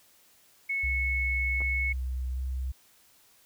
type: tone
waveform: sine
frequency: 2200 Hz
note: C#7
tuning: 14 cents flat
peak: -27 dBFS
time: 0.69-1.93 s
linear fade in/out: 10 ms
type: tone with vibrato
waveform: sine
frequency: 64.2 Hz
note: C2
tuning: 32 cents flat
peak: -29 dBFS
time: 0.83-2.72 s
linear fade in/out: 10 ms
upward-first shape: square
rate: 1.3 Hz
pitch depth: 13 cents each way
type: clicks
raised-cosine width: 1 ms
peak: -30 dBFS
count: 2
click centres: 1.606 / 1.618 s
effects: white hiss -61 dBFS RMS until 3.45 s